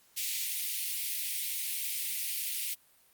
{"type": "high-pass noise", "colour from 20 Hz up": "white", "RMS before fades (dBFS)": -34, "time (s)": [0.16, 2.75], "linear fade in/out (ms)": 20, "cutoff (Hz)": 2100, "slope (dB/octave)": 48, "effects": ["white hiss -64 dBFS RMS until 3.13 s", "Opus 48 kbps"]}